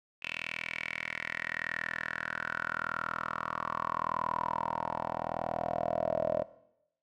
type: tone with band-pass filter sweep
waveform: 10% pulse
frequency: 40.81 Hz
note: E1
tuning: 17 cents flat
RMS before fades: -35 dBFS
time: 0.22-6.43 s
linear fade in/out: 10 ms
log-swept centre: 2600 to 610 Hz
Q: 7
effects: noise-tail reverb RT60 0.8 s tail -18 dB re dry